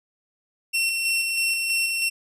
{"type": "tone with tremolo", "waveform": "sawtooth", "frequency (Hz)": 2715, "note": "F7", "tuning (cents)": -50, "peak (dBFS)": -17, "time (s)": [0.73, 2.1], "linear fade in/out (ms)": 20, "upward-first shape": "square", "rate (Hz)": 3.1, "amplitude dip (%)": 30, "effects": ["resampled to 32000 Hz"]}